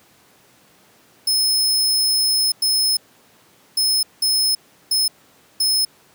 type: tone bursts at uneven times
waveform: sawtooth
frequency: 5190 Hz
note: E8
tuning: 28 cents flat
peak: -13 dBFS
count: 6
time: 1.27-2.52 / 2.62-2.97 / 3.77-4.03 / 4.22-4.55 / 4.91-5.08 / 5.6-5.85 s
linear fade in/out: 5 ms
effects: pink hiss -53 dBFS RMS until 6.14 s + high-pass 150 Hz 12 dB/octave